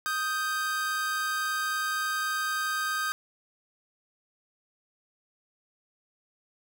45% pulse tone pair together, 1244.5 / 1568 Hz, D#6 / G6, 0 / 0 cents, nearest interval major third, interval 400 cents, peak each -31 / -30 dBFS, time 0.06-3.12 s, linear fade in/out 0 ms, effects none

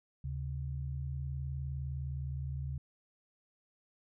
sine tone pair together, 75 / 134.56 Hz, D2 / C3, +37 / +49 cents, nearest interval minor seventh, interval 1012 cents, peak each -38 / -38 dBFS, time 0.24-2.78 s, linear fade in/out 5 ms, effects none

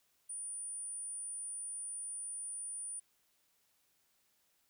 sine tone, 9397 Hz, D9, in tune, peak -40 dBFS, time 0.29-3 s, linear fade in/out 10 ms, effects white hiss -75 dBFS RMS until 4.69 s

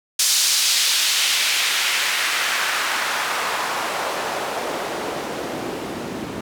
white noise with band-pass filter sweep, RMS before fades -22 dBFS, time 0.19-6.41 s, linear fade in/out 5 ms, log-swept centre 5500 to 230 Hz, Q 1.1, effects none

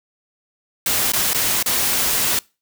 white noise with dropouts, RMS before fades -19 dBFS, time 0.86-2.39 s, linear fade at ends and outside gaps 2 ms, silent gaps 1.12-1.134 / 1.333-1.346 / 1.627-1.66 s, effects noise-tail reverb RT60 0.3 s tail -25 dB re dry

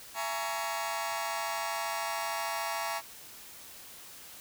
sawtooth chord, A# half-diminished seventh, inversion second, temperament just, 671.3 / 839.1 / 932.3 / 1118.8 Hz, E5 / G#5 / A#5 / C#6, +31 / +18 / 0 / +16 cents, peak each -34 dBFS, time 0.14-3.02 s, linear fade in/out 50 ms, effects white hiss -49 dBFS RMS until 4.4 s

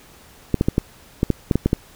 clicks, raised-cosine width 3 ms, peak -3 dBFS, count 10, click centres 0.543 / 0.611 / 0.685 / 0.781 / 1.231 / 1.303 / 1.512 / 1.556 / 1.66 / 1.731 s, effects pink hiss -48 dBFS RMS until 1.95 s

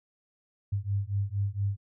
sine beating tone pair, 98 / 102.3 Hz, G2 / G#2, 0 / -26 cents, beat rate 4.3 Hz, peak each -30 dBFS, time 0.72-1.77 s, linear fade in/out 10 ms, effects none

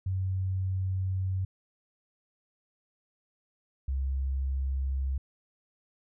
sine tone pair in turn, 94.2 / 66.96 Hz, F#2 / C2, +32 / +41 cents, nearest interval tritone, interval 591 cents, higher first, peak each -27 dBFS, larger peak neither, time 0.06-1.45 / 3.88-5.18 s, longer first, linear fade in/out 5 ms, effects none

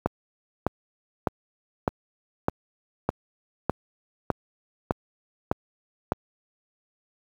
click train, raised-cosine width 1 ms, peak -7 dBFS, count 11, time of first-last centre 0.06-6.121 s, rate 1.65 Hz, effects high-pass 60 Hz 12 dB/octave + 8-bit

